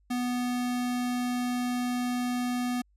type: tone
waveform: square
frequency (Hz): 246.5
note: B3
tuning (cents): -3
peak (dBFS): -28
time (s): 0.1-2.82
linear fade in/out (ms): 10
effects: added 50 Hz sine -62 dBFS peak until 2.96 s + resampled to 32000 Hz